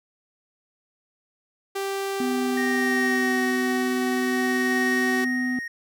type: tone with pitch glide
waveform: sawtooth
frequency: 392 to 376.7 Hz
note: G4 to F#4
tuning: 0 to +31 cents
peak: -22 dBFS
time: 1.75-5.25 s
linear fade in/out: 10 ms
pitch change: -69 cents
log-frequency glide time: 2.73-3.42 s
type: tone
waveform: triangle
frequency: 252.1 Hz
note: B3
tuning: 36 cents sharp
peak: -22 dBFS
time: 2.2-5.59 s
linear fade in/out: 2 ms
type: tone with tremolo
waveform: triangle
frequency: 1864.7 Hz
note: A#6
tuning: in tune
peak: -21 dBFS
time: 2.57-5.68 s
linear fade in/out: 5 ms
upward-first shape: triangle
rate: 0.53 Hz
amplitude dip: 75%
effects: none